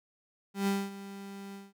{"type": "tone with ADSR envelope", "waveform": "35% pulse", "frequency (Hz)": 197.7, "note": "G3", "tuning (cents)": 15, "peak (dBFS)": -24, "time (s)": [0.54, 1.73], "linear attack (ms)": 130, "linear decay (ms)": 230, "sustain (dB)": -16, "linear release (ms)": 190, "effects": []}